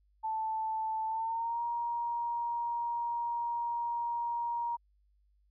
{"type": "tone with pitch glide", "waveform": "sine", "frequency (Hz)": [880, 943.2], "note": ["A5", "A#5"], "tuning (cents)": [0, 20], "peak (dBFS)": -31, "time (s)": [0.23, 4.77], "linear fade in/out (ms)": 20, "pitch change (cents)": 120, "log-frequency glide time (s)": [1.06, 1.62], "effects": ["added 50 Hz sine -66 dBFS peak until 5.5 s"]}